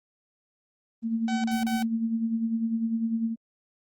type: tone with tremolo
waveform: sine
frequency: 226.9 Hz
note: A#3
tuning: 47 cents flat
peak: -22 dBFS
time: 1.02-3.36 s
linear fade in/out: 50 ms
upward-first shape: sine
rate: 10 Hz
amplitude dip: 55%
type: tone bursts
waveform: sawtooth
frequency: 759 Hz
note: F#5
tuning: 44 cents sharp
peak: -27 dBFS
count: 3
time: 1.28-1.826 s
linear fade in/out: 2 ms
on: 160 ms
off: 33 ms
effects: Opus 24 kbps